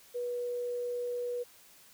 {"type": "tone", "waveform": "sine", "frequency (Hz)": 486.6, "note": "B4", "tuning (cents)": -26, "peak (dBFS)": -32, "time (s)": [0.14, 1.44], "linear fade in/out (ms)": 20, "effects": ["white hiss -58 dBFS RMS until 1.93 s"]}